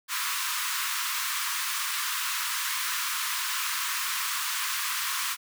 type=high-pass noise; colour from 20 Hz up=pink; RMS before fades=-30 dBFS; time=0.08-5.37 s; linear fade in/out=50 ms; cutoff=980 Hz; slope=96 dB/octave; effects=none